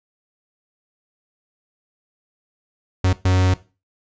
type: tone bursts at uneven times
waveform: 45% pulse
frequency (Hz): 92.5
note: F#2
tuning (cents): 0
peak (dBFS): -14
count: 2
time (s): 3.04-3.13 / 3.25-3.54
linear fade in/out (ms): 5
effects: noise-tail reverb RT60 0.3 s tail -17 dB re dry + resampled to 16000 Hz